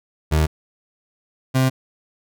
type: tone pair in turn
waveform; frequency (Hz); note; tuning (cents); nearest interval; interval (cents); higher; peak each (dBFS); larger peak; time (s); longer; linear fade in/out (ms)
30% pulse; 77.78 / 130.81; D#2 / C3; 0 / 0; major sixth; 900; second; -12; neither; 0.31-0.47 / 1.54-1.7; neither; 20
effects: none